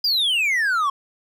triangle exponential sweep, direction down, 4978 to 1076 Hz, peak -16 dBFS, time 0.04-0.9 s, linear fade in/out 5 ms, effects none

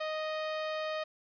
sawtooth tone, 622.3 Hz, D#5, in tune, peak -29 dBFS, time 0-1.04 s, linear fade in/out 10 ms, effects resampled to 11025 Hz + 10-bit

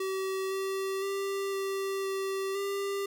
square tone with pitch steps, 382.4 / 386 / 393.4 / 389.8 / 387.4 / 397.1 Hz, G4 / G4 / G4 / G4 / G4 / G4, -43 / -27 / +6 / -10 / -20 / +22 cents, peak -31 dBFS, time 0-3.06 s, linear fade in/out 5 ms, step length 510 ms, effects none

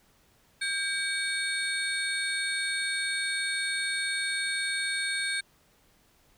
sine tone cluster, 1594 / 2277 / 3685 / 4320 / 8650 Hz, G6 / C#7 / A#7 / C#8 / C#9, +28 / +46 / -21 / -45 / -43 cents, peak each -31 / -33 / -35 / -35 / -36 dBFS, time 0.61-5.41 s, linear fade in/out 10 ms, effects tanh soft clip ceiling -19 dBFS + pink hiss -64 dBFS RMS until 6.37 s

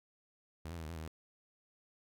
sawtooth tone with pitch steps, 79.3 / 85.9 / 81.6 / 77 / 84.7 / 78.7 / 80.1 Hz, D#2 / F2 / E2 / D#2 / E2 / D#2 / E2, +33 / -28 / -17 / -17 / +48 / +20 / -49 cents, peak -38 dBFS, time 0.65-1.077 s, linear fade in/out 0 ms, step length 61 ms, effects none

